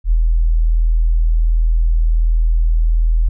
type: tone with ADSR envelope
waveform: sine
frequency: 40.68 Hz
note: E1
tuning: 22 cents flat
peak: -8 dBFS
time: 0.04-3.29 s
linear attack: 75 ms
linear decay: 44 ms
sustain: -2 dB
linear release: 6 ms
effects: none